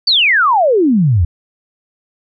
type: exponential sweep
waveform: sine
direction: down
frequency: 4693 to 77.6 Hz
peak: -8 dBFS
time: 0.07-1.25 s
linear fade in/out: 5 ms
effects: none